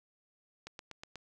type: click train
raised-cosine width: 0.2 ms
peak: -27 dBFS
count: 5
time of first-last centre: 0.67-1.157 s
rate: 8.22 Hz
effects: none